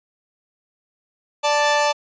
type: tone pair together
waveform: sawtooth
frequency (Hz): 587.3 / 880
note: D5 / A5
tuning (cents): 0 / 0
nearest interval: perfect fifth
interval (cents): 700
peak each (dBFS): -15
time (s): 1.43-1.93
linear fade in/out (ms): 20
effects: resampled to 16000 Hz